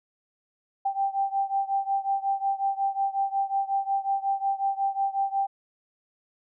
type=beating tone pair; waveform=sine; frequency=784 / 789.5 Hz; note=G5 / G5; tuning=0 / +12 cents; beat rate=5.5 Hz; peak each=-26 / -28 dBFS; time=0.85-5.47 s; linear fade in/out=10 ms; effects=none